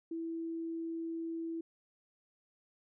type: tone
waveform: sine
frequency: 329.6 Hz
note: E4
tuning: in tune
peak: -36 dBFS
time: 0.11-1.61 s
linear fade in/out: 5 ms
effects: none